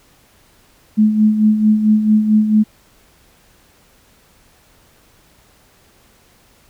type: tone with tremolo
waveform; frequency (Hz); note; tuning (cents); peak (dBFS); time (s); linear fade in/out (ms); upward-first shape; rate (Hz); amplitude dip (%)
sine; 214.4; A3; -45; -7; 0.97-2.64; 20; sine; 4.5; 60
effects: pink hiss -52 dBFS RMS until 6.69 s